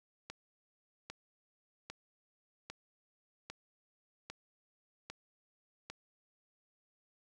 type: click train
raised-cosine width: 0.2 ms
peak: -26 dBFS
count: 8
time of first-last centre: 0.3-5.9 s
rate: 1.25 Hz
effects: none